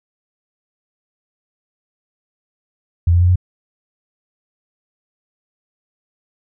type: tone with pitch steps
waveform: sine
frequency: 85.4 / 87.19 / 89.03 / 90.9 Hz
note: F2 / F2 / F2 / F#2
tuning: -38 / -2 / +34 / -30 cents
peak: -9 dBFS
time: 3.07-3.358 s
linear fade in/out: 5 ms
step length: 72 ms
effects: none